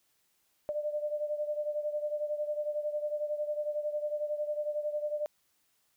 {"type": "beating tone pair", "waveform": "sine", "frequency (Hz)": [595, 606], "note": ["D5", "D#5"], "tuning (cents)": [22, -46], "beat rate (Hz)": 11, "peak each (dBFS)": [-32, -37], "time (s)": [0.69, 5.26], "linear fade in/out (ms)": 0, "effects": ["white hiss -73 dBFS RMS until 5.96 s"]}